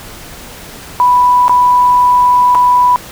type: tone with dropouts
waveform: sine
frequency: 987.8 Hz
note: B5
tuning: in tune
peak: -5 dBFS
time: 1-2.96 s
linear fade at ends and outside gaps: 0 ms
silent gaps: 1.481-1.495 / 2.548-2.553 s
effects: pink hiss -31 dBFS RMS until 3.11 s